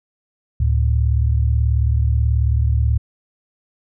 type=tone pair together; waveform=sine; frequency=71.52 / 110 Hz; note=D2 / A2; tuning=-45 / 0 cents; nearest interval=perfect fifth; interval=745 cents; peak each=-15 / -18 dBFS; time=0.6-2.98 s; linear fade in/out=5 ms; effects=none